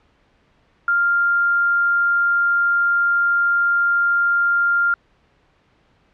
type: tone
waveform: sine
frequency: 1396.9 Hz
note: F6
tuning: in tune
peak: -14 dBFS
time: 0.88-4.94 s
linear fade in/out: 2 ms
effects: pink hiss -59 dBFS RMS until 6.13 s + low-pass 3000 Hz 12 dB/octave